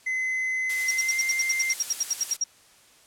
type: tone with pitch glide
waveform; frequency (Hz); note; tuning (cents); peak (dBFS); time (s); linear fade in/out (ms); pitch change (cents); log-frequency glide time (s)
triangle; 2042 to 2093; C7 to C7; -43 to 0; -23; 0.06-1.74; 10; +43; 0.87-1.19
type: noise with tremolo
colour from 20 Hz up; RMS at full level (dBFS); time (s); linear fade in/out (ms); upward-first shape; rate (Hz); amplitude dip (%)
blue; -31; 0.69-2.37; 10; sine; 10; 25
type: tone bursts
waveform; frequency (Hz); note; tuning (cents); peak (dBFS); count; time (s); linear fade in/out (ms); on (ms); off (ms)
sine; 5640; F8; +16; -21; 16; 0.88-2.44; 5; 30; 72
effects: white hiss -56 dBFS RMS until 3.06 s + low-pass 10000 Hz 12 dB/octave